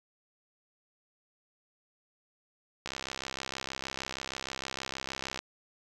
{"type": "click train", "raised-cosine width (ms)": 0.2, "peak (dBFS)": -18, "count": 169, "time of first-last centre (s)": [2.86, 5.39], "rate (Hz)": 66.4, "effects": ["9-bit"]}